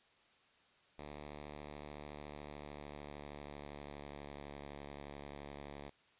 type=tone with pitch glide; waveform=5% pulse; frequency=73.8 to 71.57 Hz; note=D2 to D2; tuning=+9 to -44 cents; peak=-36 dBFS; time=0.98-5.9 s; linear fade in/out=10 ms; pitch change=-53 cents; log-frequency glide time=2.19-4.61 s; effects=white hiss -69 dBFS RMS until 6.19 s + resampled to 8000 Hz